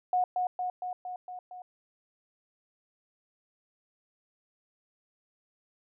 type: tone with echo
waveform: sine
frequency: 728 Hz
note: F#5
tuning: 28 cents flat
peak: -23 dBFS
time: 0.13-0.24 s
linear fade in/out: 2 ms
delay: 230 ms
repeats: 6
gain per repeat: -3 dB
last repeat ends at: 1.62 s
effects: none